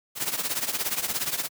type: noise with tremolo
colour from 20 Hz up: white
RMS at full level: -25 dBFS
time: 0.15-1.49 s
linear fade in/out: 50 ms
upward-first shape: triangle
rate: 17 Hz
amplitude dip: 85%
effects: high-pass 100 Hz 12 dB/octave